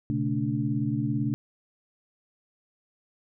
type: tone cluster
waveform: sine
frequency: 121.5 / 139.4 / 219.2 / 290 Hz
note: B2 / C#3 / A3 / D4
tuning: -28 / +10 / -6 / -22 cents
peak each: -30 dBFS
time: 0.1-1.34 s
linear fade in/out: 0 ms
effects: none